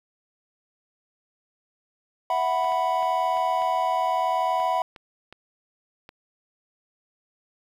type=chord; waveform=triangle; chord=E suspended second; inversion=none; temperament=equal; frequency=659.3 / 740 / 987.8 Hz; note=E5 / F#5 / B5; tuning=0 / 0 / 0 cents; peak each=-26 / -23 / -23 dBFS; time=2.3-4.82 s; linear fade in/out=2 ms
type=clicks; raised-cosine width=0.3 ms; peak=-27 dBFS; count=9; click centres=2.644 / 2.721 / 3.027 / 3.371 / 3.62 / 4.601 / 4.962 / 5.326 / 6.091 s
effects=9-bit